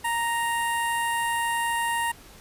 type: tone with notch filter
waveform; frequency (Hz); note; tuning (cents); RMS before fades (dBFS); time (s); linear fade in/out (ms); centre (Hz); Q
15% pulse; 932.3; A#5; 0; -26; 0.04-2.12; 10; 4300; 0.52
effects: pink hiss -49 dBFS RMS until 2.4 s + resampled to 32000 Hz